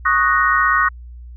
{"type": "chord", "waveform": "sine", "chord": "D# minor seventh", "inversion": "third", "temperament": "equal", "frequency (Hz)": [1108.7, 1244.5, 1480, 1864.7], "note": ["C#6", "D#6", "F#6", "A#6"], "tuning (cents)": [0, 0, 0, 0], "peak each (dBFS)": -18, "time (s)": [0.05, 0.89], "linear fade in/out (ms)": 10, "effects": ["added 60 Hz sine -33 dBFS peak until 1.36 s"]}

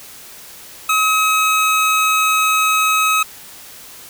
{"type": "tone", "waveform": "25% pulse", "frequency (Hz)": 1275, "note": "D#6", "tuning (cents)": 42, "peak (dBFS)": -9, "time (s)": [0.89, 3.23], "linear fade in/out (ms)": 5, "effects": ["white hiss -38 dBFS RMS until 4.09 s"]}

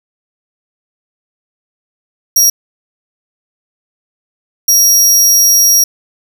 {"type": "tone bursts at uneven times", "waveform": "sawtooth", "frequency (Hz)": 5660, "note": "F8", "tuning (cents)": 22, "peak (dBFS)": -3, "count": 2, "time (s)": [[2.36, 2.5], [4.68, 5.84]], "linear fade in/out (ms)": 5, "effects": []}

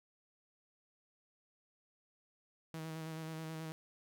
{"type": "tone with vibrato", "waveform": "sawtooth", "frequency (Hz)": 159.8, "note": "D#3", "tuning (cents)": 47, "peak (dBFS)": -38, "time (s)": [2.74, 3.72], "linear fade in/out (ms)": 0, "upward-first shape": "square", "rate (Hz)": 9.3, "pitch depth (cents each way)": 19, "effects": []}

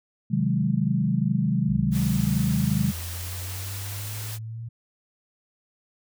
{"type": "chord", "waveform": "sine", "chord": "Ab dominant seventh", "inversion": "first", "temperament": "equal", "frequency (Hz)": [130.81, 155.56, 185, 207.7], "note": ["C3", "Eb3", "Gb3", "Ab3"], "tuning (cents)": [0, 0, 0, 0], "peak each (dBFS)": -26, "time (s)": [0.3, 2.92], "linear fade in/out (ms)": 20}
{"type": "exponential sweep", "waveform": "sine", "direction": "up", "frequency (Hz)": [65.41, 116.8], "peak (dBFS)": -32, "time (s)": [1.68, 4.69], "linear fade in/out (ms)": 10}
{"type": "noise", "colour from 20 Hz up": "white", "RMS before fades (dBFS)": -37, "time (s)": [1.91, 4.39], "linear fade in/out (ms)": 50}
{"effects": []}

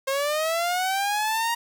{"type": "linear sweep", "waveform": "sawtooth", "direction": "up", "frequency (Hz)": [532, 944], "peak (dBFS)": -19, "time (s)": [0.07, 1.55], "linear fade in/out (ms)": 10, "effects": ["8-bit"]}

